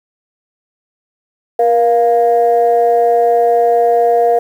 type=tone pair together; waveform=sine; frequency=474.2 / 698.5 Hz; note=A#4 / F5; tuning=+30 / 0 cents; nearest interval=perfect fifth; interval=670 cents; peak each=-10 dBFS; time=1.59-4.39 s; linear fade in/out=5 ms; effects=tanh soft clip ceiling -2 dBFS + 7-bit